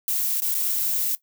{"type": "noise with dropouts", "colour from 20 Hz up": "violet", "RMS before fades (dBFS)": -24, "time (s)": [0.08, 1.15], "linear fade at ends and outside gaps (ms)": 0, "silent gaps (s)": [[0.402, 0.421], [0.543, 0.55]], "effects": ["noise-tail reverb RT60 0.1 s tail -17 dB re dry"]}